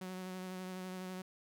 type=tone with vibrato; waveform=sawtooth; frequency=185 Hz; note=F#3; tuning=in tune; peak=-38 dBFS; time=0.01-1.22 s; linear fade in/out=5 ms; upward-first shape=sine; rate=12 Hz; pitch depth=18 cents each way; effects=none